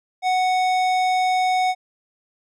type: tone with tanh clipping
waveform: sine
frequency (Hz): 740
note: F#5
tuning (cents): 0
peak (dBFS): -19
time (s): 0.22-1.75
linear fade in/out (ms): 50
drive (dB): 16
effects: none